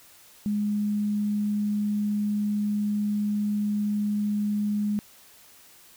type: tone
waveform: sine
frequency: 207.7 Hz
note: G#3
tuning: in tune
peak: -23 dBFS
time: 0.46-4.99 s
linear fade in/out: 0 ms
effects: white hiss -53 dBFS RMS until 5.96 s